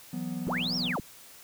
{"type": "chord", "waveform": "triangle", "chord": "E suspended second", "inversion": "none", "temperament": "just", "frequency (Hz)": [164.81, 185.42, 247.2], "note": ["E3", "F#3", "B3"], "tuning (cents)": [0, 4, 2], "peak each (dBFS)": [-36, -34, -33], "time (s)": [0.13, 0.96], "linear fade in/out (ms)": 5}
{"type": "linear two-way sweep", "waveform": "sine", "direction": "up then down", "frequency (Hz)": [76.9, 5640, 76.9], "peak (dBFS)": -29, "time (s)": [0.47, 1], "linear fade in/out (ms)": 0, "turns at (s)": 0.76}
{"type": "click train", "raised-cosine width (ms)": 1, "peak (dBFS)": -33, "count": 54, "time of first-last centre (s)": [0.47, 0.904], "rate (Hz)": 122}
{"effects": ["white hiss -51 dBFS RMS until 1.43 s"]}